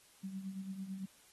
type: tone with tremolo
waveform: sine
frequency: 191.9 Hz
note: G3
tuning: 37 cents flat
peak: -38 dBFS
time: 0.23-1.06 s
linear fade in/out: 10 ms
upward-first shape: sine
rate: 9 Hz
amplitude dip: 60%
effects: white hiss -64 dBFS RMS until 1.32 s + AAC 32 kbps